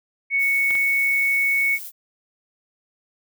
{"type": "tone", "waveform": "sine", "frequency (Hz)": 2217, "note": "C#7", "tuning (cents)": 0, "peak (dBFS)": -17, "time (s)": [0.3, 1.79], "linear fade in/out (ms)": 50}
{"type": "noise", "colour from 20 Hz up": "violet", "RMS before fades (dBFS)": -35, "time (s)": [0.38, 1.92], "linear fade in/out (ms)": 50}
{"type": "clicks", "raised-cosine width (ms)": 0.3, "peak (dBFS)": -18, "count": 2, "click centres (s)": [0.707, 0.753]}
{"effects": []}